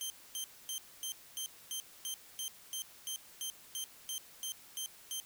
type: tone bursts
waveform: 15% pulse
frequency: 3136 Hz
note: G7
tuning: in tune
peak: -30 dBFS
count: 16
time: 0.01-5.2 s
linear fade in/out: 0 ms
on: 90 ms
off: 250 ms
effects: white hiss -57 dBFS RMS until 5.25 s